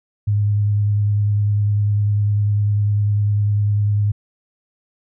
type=tone with vibrato; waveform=sine; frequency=103.4 Hz; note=G#2; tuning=7 cents flat; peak=-14 dBFS; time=0.27-4.12 s; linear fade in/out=10 ms; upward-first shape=sine; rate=10 Hz; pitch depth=16 cents each way; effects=none